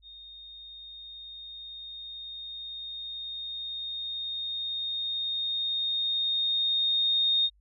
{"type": "tone with level ramp", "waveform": "sine", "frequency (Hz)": 3691, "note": "A#7", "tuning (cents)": -18, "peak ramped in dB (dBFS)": [-45, -21], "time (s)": [0.02, 7.5], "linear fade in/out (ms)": 50, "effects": ["added 50 Hz sine -60 dBFS peak until 7.6 s"]}